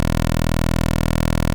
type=tone; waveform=10% pulse; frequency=40.69 Hz; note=E1; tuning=22 cents flat; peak=-8 dBFS; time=0-1.54 s; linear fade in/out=0 ms; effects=none